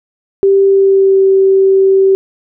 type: tone with pitch glide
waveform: sine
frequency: 392 to 385.9 Hz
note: G4 to G4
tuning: 0 to -27 cents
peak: -5 dBFS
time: 0.43-2.15 s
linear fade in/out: 0 ms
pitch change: -27 cents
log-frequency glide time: 0.64-1.23 s
effects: none